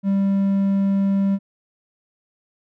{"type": "tone", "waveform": "triangle", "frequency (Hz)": 196.5, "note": "G3", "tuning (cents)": 4, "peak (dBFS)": -14, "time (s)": [0.03, 1.39], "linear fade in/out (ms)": 50, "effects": []}